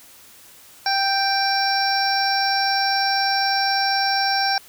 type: harmonic tone with a mistuned harmonic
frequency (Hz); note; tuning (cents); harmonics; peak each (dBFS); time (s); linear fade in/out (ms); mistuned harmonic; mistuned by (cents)
784; G5; 0; 1 / 2 / 3 / 5 / 6 / 7; -21 / -24 / -31 / -32 / -30 / -23; 0.86-4.58; 2; 5; +36
effects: white hiss -47 dBFS RMS until 4.68 s